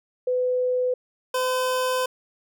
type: tone pair in turn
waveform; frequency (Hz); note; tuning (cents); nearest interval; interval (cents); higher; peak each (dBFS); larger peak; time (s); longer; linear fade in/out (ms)
sine / 25% pulse; 502 / 509.9; B4 / C5; +28 / -45; unison; 27; second; -20 / -18; second; 0.27-0.94 / 1.34-2.06; second; 5
effects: none